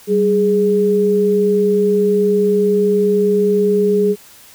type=tone pair together; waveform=sine; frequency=193.86 / 415.3 Hz; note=G3 / G#4; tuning=-19 / 0 cents; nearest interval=octave + minor second; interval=1319 cents; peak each=-17 / -12 dBFS; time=0.07-4.16 s; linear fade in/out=50 ms; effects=white hiss -43 dBFS RMS until 4.54 s